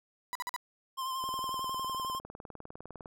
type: tone bursts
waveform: 35% pulse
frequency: 986 Hz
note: B5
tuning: 3 cents flat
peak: -32 dBFS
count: 4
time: 0.33-0.563 s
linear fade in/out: 0 ms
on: 23 ms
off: 47 ms
type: tone with vibrato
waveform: square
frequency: 1046.5 Hz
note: C6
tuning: in tune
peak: -34 dBFS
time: 0.97-2.2 s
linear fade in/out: 20 ms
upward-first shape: sine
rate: 11 Hz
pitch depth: 33 cents each way
type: click train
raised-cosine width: 1 ms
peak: -30 dBFS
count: 37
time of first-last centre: 1.24-3.058 s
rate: 19.8 Hz
effects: none